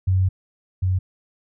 sine tone pair in turn, 93.7 / 92.84 Hz, F#2 / F#2, +22 / +6 cents, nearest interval unison, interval 16 cents, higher first, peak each -15 / -17 dBFS, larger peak first, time 0.07-0.29 / 0.82-0.99 s, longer first, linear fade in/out 10 ms, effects none

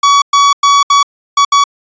45% pulse tone bursts at uneven times, 1131 Hz, C#6, 34 cents sharp, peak -5 dBFS, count 6, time 0.03-0.22 / 0.33-0.53 / 0.63-0.83 / 0.9-1.03 / 1.37-1.45 / 1.52-1.64 s, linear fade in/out 5 ms, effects resampled to 16000 Hz

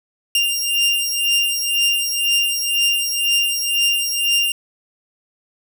sawtooth beating tone pair, 2794 / 2796 Hz, F7 / F7, 0 / +1 cents, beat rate 2 Hz, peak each -16 dBFS, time 0.35-4.52 s, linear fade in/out 2 ms, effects none

